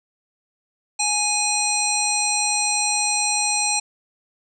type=harmonic tone; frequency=830.6 Hz; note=G#5; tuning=in tune; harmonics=1 / 3 / 5 / 7 / 9 / 10; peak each=-26 / -26 / -26 / -26 / -26 / -26 dBFS; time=0.99-3.8 s; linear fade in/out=10 ms; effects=none